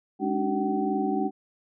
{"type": "tone cluster", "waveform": "sine", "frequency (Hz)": [206.9, 281.3, 304.6, 379.8, 761], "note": ["G#3", "C#4", "D#4", "F#4", "F#5"], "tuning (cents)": [-6, 26, -37, 45, 48], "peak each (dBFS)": -30, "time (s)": [0.19, 1.31], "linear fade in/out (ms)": 50, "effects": []}